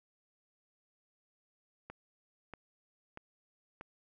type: click train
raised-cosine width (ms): 0.5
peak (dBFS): -30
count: 4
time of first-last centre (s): 1.9-3.811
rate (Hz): 1.57
effects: none